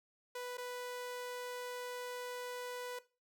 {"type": "tone with dropouts", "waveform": "sawtooth", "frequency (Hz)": 493.9, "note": "B4", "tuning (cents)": 0, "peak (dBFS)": -37, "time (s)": [0.35, 2.99], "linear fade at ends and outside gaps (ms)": 5, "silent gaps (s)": [0.572, 0.58], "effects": ["noise-tail reverb RT60 0.3 s tail -17 dB re dry"]}